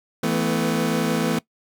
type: chord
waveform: 25% pulse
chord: E suspended fourth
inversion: none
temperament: equal with one note detuned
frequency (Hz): 164.81 / 220 / 250.5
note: E3 / A3 / B3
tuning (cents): 0 / 0 / +25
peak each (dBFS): -21 / -20 / -21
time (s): 0.23-1.39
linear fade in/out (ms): 5
effects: noise-tail reverb RT60 0.1 s tail -20 dB re dry